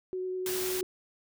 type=tone with vibrato; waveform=sine; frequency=370 Hz; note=F#4; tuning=in tune; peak=-31 dBFS; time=0.13-0.83 s; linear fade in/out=0 ms; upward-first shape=triangle; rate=10 Hz; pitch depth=11 cents each way
type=noise; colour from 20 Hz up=white; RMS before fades=-35 dBFS; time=0.46-0.81 s; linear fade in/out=2 ms
effects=none